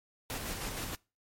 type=noise with tremolo; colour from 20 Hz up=pink; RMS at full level=-37 dBFS; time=0.3-0.95 s; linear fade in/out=0 ms; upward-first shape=square; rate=6.4 Hz; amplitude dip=30%; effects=noise-tail reverb RT60 0.3 s tail -24 dB re dry + MP3 64 kbps